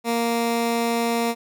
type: tone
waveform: 15% pulse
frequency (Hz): 233.1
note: A#3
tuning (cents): 0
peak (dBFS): -14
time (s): 0.04-1.35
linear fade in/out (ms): 50
effects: none